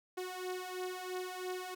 sawtooth beating tone pair, 365.1 / 368.1 Hz, F#4 / F#4, -23 / -9 cents, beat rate 3 Hz, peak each -39 / -37 dBFS, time 0.17-1.75 s, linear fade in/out 10 ms, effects none

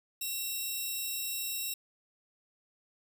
5% pulse tone pair together, 2711 / 3834 Hz, E7 / A#7, +48 / +48 cents, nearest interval tritone, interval 600 cents, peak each -28 / -28 dBFS, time 0.21-1.74 s, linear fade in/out 5 ms, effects none

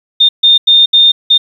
sine tone bursts at uneven times, 3636 Hz, A#7, 44 cents flat, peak -3 dBFS, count 5, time 0.2-0.29 / 0.43-0.58 / 0.67-0.86 / 0.93-1.12 / 1.3-1.38 s, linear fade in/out 10 ms, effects 7-bit

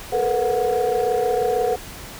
sine tone cluster, 434.9 / 470.9 / 497.1 / 732 Hz, A4 / A#4 / B4 / F#5, -20 / +18 / +11 / -19 cents, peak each -22 dBFS, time 0.12-1.76 s, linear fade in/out 10 ms, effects tanh soft clip ceiling -12 dBFS + pink hiss -37 dBFS RMS until 2.19 s

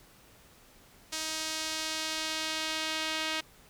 sawtooth tone with band-pass filter sweep, 315.5 Hz, D#4, 24 cents sharp, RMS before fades -34 dBFS, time 1.12-3.41 s, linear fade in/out 10 ms, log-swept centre 5800 to 3200 Hz, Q 1.1, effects pink hiss -58 dBFS RMS until 3.69 s

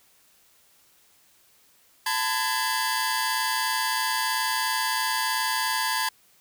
sawtooth tone cluster, 888 / 1011 / 1658 / 4683 Hz, A5 / B5 / G#6 / D8, +16 / +40 / -3 / -6 cents, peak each -25 / -25 / -26 / -29 dBFS, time 2.06-6.09 s, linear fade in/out 5 ms, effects white hiss -60 dBFS RMS until 6.4 s

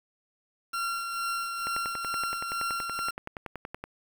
40% pulse tone with tremolo, 1372 Hz, F6, 31 cents flat, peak -27 dBFS, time 0.73-3.11 s, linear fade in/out 10 ms, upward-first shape triangle, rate 2.2 Hz, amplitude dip 45%
click train, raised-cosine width 0.5 ms, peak -21 dBFS, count 24, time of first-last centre 1.67-3.84 s, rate 10.6 Hz
effects 8-bit

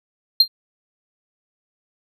triangle tone with exponential decay, 4186 Hz, C8, in tune, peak -4 dBFS, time 0.4-0.48 s, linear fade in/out 5 ms, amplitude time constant 17 ms, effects none

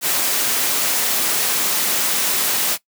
white high-pass noise, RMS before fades -19 dBFS, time 0.01-2.78 s, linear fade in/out 50 ms, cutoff 190 Hz, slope 12 dB/octave, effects noise-tail reverb RT60 0.1 s tail -19 dB re dry

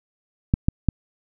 clicks, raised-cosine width 5 ms, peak -4 dBFS, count 3, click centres 0.539 / 0.685 / 0.887 s, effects none

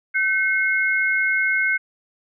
sine tone pair together, 1532.2 / 2163 Hz, G6 / C#7, -40 / -43 cents, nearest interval tritone, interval 597 cents, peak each -20 dBFS, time 0.14-1.78 s, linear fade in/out 20 ms, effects none

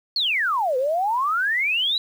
sine exponential two-way sweep, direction down then up, 4498 to 493.9 to 4014 Hz, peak -19 dBFS, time 0.16-1.98 s, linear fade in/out 2 ms, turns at 0.77 s, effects 8-bit

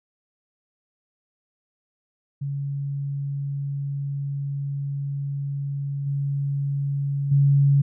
sine tone with level steps, 140.3 Hz, C#3, 21 cents sharp, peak -25 / -22 / -14 dBFS, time 2.41-7.82 s, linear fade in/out 10 ms, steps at 6.06 / 7.31 s, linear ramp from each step 10 ms, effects none

